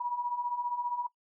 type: beating tone pair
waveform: sine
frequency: 956 / 971 Hz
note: A#5 / B5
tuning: +43 / -30 cents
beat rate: 15 Hz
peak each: -36 / -32 dBFS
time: 0-1.07 s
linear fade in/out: 10 ms
effects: noise-tail reverb RT60 0.1 s tail -20 dB re dry